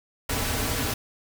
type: noise with comb filter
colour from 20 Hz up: pink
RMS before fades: -27 dBFS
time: 0.29-0.94 s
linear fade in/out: 5 ms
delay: 5.6 ms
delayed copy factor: -0.5
effects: none